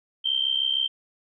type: tone with amplitude modulation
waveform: sine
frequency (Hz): 3136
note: G7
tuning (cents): 0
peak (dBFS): -18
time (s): 0.24-0.88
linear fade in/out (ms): 20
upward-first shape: sine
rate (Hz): 66.5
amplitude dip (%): 80
effects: none